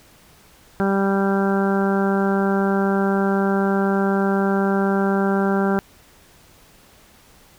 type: harmonic tone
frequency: 196 Hz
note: G3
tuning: in tune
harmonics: 1 / 2 / 3 / 4 / 5 / 6 / 7 / 8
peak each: -19 / -22 / -28 / -27 / -32 / -36 / -29 / -31 dBFS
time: 0.8-5.79 s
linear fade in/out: 0 ms
effects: pink hiss -51 dBFS RMS until 7.58 s